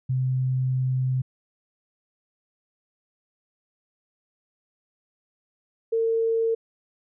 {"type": "tone pair in turn", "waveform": "sine", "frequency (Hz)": [129.3, 453.6], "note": ["C3", "A#4"], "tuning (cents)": [-20, -47], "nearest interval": "octave + minor seventh", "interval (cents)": 2173, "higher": "second", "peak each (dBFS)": [-21, -20], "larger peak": "second", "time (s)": [[0.09, 1.22], [5.92, 6.55]], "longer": "first", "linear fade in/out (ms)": 10, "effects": []}